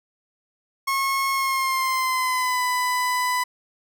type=tone with pitch glide; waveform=30% pulse; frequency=1088 to 997.7 Hz; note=C#6 to B5; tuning=-33 to +17 cents; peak=-18 dBFS; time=0.87-3.44 s; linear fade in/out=10 ms; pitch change=-150 cents; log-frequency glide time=1.32-2.62 s; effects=none